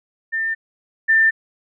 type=tone pair in turn; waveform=sine; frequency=1798 / 1788.6 Hz; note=A6 / A6; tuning=+37 / +28 cents; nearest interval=unison; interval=9 cents; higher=first; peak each=-19 / -11 dBFS; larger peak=second; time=0.32-0.55 / 1.08-1.31 s; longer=neither; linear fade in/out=20 ms; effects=none